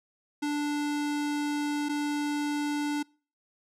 square tone pair in turn, 293.4 / 293.4 Hz, D4 / D4, -2 / -2 cents, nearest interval unison, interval 0 cents, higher neither, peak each -28 dBFS, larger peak neither, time 0.42-1.89 / 1.89-3.03 s, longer first, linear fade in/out 10 ms, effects noise-tail reverb RT60 0.4 s tail -26 dB re dry + low-pass 10000 Hz 12 dB/octave

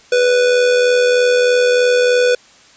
square tone with amplitude modulation, 493.9 Hz, B4, in tune, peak -9 dBFS, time 0.12-2.35 s, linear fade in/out 5 ms, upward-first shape sine, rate 83.2 Hz, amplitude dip 40%, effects white hiss -46 dBFS RMS until 2.76 s + resampled to 16000 Hz

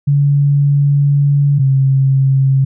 sine tone pair in turn, 142.5 / 134.93 Hz, C#3 / C#3, +48 / -46 cents, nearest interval minor second, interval 94 cents, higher first, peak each -8 dBFS, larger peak neither, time 0.07-1.59 / 1.59-2.65 s, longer first, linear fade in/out 10 ms, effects none

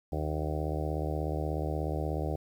harmonic tone, 76.6 Hz, D#2, 27 cents flat, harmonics 1 / 2 / 4 / 5 / 6 / 7 / 8 / 9 / 10, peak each -33 / -36 / -39 / -40 / -41 / -41 / -42 / -43 / -43 dBFS, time 0.12-2.36 s, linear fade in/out 5 ms, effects 10-bit

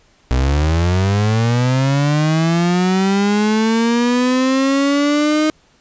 35% pulse linear sweep, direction up, 60.9 to 310.9 Hz, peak -11 dBFS, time 0.31-5.5 s, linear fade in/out 0 ms, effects pink hiss -54 dBFS RMS until 5.8 s + resampled to 16000 Hz

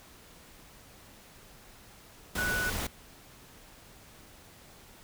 sine tone in noise, 1480 Hz, F#6, in tune, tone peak -29 dBFS, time 2.38-2.7 s, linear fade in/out 5 ms, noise pink, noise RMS -34 dBFS, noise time 2.35-2.87 s, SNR +2 dB, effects pink hiss -54 dBFS RMS until 5.03 s

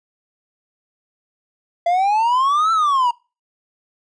triangle exponential two-way sweep, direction up then down, 677 to 1346 to 940 Hz, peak -12 dBFS, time 1.86-3.11 s, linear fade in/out 5 ms, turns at 2.72 s, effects noise-tail reverb RT60 0.3 s tail -24 dB re dry + resampled to 22050 Hz

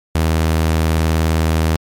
sawtooth tone with vibrato, 80 Hz, D#2, 49 cents sharp, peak -9 dBFS, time 0.15-1.76 s, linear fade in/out 0 ms, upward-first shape square, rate 19 Hz, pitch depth 18 cents each way, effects MP3 64 kbps

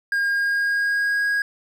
triangle tone with pitch glide, 1619 to 1644.4 Hz, G#6 to G#6, -45 to -18 cents, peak -17 dBFS, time 0.12-1.42 s, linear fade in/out 2 ms, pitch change +27 cents, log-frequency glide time 0.29-1.25 s, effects none

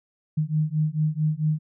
sine beating tone pair, 152 / 156.5 Hz, D#3 / D#3, -40 / +10 cents, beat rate 4.5 Hz, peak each -24 dBFS, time 0.37-1.59 s, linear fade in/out 10 ms, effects none

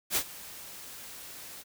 white noise with ADSR envelope, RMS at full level -26 dBFS, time 0.1-1.64 s, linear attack 65 ms, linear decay 66 ms, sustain -19 dB, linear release 38 ms, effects none

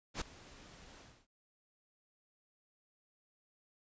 pink noise with ADSR envelope, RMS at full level -36 dBFS, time 0.14-1.27 s, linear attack 73 ms, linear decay 6 ms, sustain -20 dB, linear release 280 ms, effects resampled to 16000 Hz

